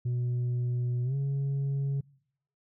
sine tone with pitch glide, 122.6 to 138.41 Hz, B2 to C#3, -12 to -2 cents, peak -24 dBFS, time 0.05-2.01 s, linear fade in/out 10 ms, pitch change +210 cents, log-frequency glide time 1.04-1.15 s, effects noise-tail reverb RT60 0.7 s tail -26 dB re dry + tanh soft clip ceiling -26 dBFS

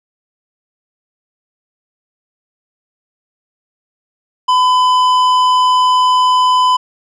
triangle tone with tanh clipping, 1007 Hz, B5, 33 cents sharp, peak -10 dBFS, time 4.48-6.77 s, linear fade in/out 10 ms, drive 15 dB, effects none

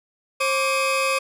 40% pulse tone cluster, 534 / 1161 / 2533 Hz, C5 / D6 / D#7, +35 / -20 / +30 cents, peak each -23 dBFS, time 0.4-1.19 s, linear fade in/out 10 ms, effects low-pass 12000 Hz 12 dB/octave

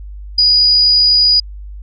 sine tone, 4914 Hz, D#8, 22 cents flat, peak -7 dBFS, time 0.38-1.4 s, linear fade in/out 5 ms, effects added 50 Hz sine -27 dBFS peak until 1.82 s

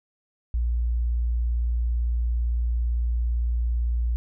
sine tone, 58.9 Hz, A#1, 19 cents sharp, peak -21 dBFS, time 0.54-4.16 s, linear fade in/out 0 ms, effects none

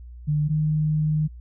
sine tone pair in turn, 150 / 153.77 Hz, D3 / D#3, +37 / -20 cents, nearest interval unison, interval 43 cents, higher second, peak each -19 / -19 dBFS, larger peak neither, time 0.27-0.49 / 0.49-1.28 s, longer second, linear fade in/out 20 ms, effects added 60 Hz sine -38 dBFS peak until 1.4 s

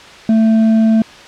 sine tone with hard clipping, 221.9 Hz, A3, 15 cents sharp, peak -9 dBFS, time 0.29-1.02 s, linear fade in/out 2 ms, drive 4 dB, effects white hiss -36 dBFS RMS until 1.27 s + low-pass 4000 Hz 12 dB/octave

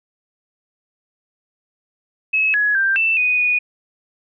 sine tone with pitch steps, 2578 / 1681 / 1577 / 2662 / 2487 / 2467 Hz, E7 / G#6 / G6 / E7 / D#7 / D#7, -39 / +20 / +10 / +16 / -1 / -15 cents, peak -14 dBFS, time 2.33-3.59 s, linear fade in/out 10 ms, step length 210 ms, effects none

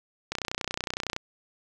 click train, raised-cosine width 0.2 ms, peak -12 dBFS, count 27, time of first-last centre 0.32-1.164 s, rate 30.8 Hz, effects none

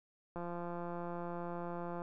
click train, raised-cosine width 1 ms, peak -29 dBFS, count 288, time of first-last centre 0.36-2.019 s, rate 173 Hz, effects none

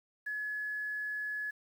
sine tone with quantisation, 1700 Hz, G#6, 40 cents sharp, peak -34 dBFS, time 0.26-1.51 s, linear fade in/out 10 ms, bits 10, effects none

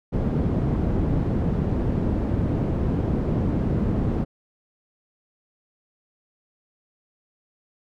white low-pass noise, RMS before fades -23 dBFS, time 0.12-4.25 s, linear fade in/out 20 ms, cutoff 230 Hz, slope 12 dB/octave, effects none

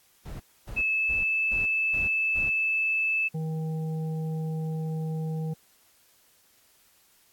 brown noise bursts, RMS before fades -38 dBFS, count 6, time 0.25-2.5 s, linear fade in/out 10 ms, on 150 ms, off 270 ms
sine tone with pitch glide, 2606 to 2623 Hz, E7 to E7, -20 to -9 cents, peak -23 dBFS, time 0.76-3.29 s, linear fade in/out 20 ms, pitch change +11 cents, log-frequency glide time 0.91-1.16 s
harmonic tone, 158.7 Hz, D#3, 35 cents sharp, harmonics 1 / 3 / 5, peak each -28 / -40 / -47 dBFS, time 3.34-5.54 s, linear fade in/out 10 ms
effects white hiss -62 dBFS RMS until 7.32 s + AAC 64 kbps

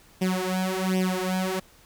sawtooth tone with flanger, 186.2 Hz, F#3, 11 cents sharp, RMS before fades -26 dBFS, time 0.21-1.6 s, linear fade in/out 10 ms, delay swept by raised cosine 0.35 to 4.15 ms, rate 1.3 Hz, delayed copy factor +0.95, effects pink hiss -55 dBFS RMS until 1.85 s

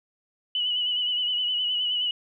sine tone with vibrato, 2960 Hz, F#7, in tune, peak -23 dBFS, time 0.55-2.11 s, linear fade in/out 2 ms, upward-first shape sine, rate 9.6 Hz, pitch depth 42 cents each way, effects none

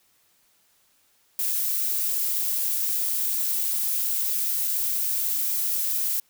violet noise with amplitude modulation, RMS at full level -24 dBFS, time 1.39-6.2 s, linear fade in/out 2 ms, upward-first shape sine, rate 273 Hz, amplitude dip 30%, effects white hiss -64 dBFS RMS until 6.29 s

